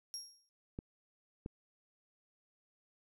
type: tone with exponential decay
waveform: 35% pulse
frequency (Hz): 5588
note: F8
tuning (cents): 0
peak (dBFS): -36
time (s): 0.14-0.49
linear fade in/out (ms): 0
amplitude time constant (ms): 74
type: clicks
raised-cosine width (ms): 3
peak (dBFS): -28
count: 2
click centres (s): 0.789 / 1.461
effects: none